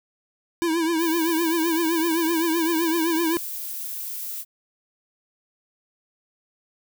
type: tone with vibrato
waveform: square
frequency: 329.6 Hz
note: E4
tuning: in tune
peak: -21 dBFS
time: 0.62-3.37 s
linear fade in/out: 0 ms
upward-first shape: triangle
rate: 7.8 Hz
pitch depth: 94 cents each way
type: noise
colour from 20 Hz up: violet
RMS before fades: -32 dBFS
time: 0.97-4.45 s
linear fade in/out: 50 ms
effects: none